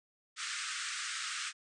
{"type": "band-pass noise", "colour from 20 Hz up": "pink", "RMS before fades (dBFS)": -39, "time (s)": [0.36, 1.53], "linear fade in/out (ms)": 50, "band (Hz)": [1200, 9000], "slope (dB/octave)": 96, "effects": []}